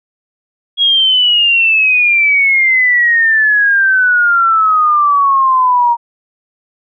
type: exponential sweep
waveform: sine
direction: down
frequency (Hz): 3322 to 936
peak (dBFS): -7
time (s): 0.77-5.97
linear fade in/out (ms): 50
effects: none